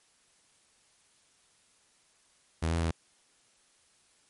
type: tone with pitch steps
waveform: sawtooth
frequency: 81.3 / 83.7 / 82.1 Hz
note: E2 / E2 / E2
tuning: -23 / +27 / -6 cents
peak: -23 dBFS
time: 2.62-2.914 s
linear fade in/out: 10 ms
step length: 98 ms
effects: white hiss -66 dBFS RMS until 4.29 s + MP3 48 kbps